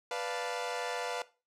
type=chord; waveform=sawtooth; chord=B half-diminished seventh; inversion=none; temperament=equal; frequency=493.9 / 587.3 / 698.5 / 880 Hz; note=B4 / D5 / F5 / A5; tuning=0 / 0 / 0 / 0 cents; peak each=-33 / -38 / -35 / -38 dBFS; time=0.11-1.22 s; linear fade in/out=2 ms; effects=noise-tail reverb RT60 0.3 s tail -17 dB re dry + low-pass 8000 Hz 12 dB/octave